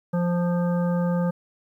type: harmonic tone with a mistuned harmonic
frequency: 174.61 Hz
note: F3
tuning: in tune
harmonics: 1 / 3 / 5 / 7 / 9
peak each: -21 / -28 / -36 / -38 / -42 dBFS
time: 0.13-1.31 s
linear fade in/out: 10 ms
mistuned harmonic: 5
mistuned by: +16 cents
effects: 10-bit